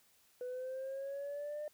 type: linear sweep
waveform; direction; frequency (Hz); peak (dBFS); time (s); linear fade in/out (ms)
sine; up; 493.9 to 604; -37; 0.41-1.68; 2
effects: tanh soft clip ceiling -37 dBFS + white hiss -69 dBFS RMS until 1.73 s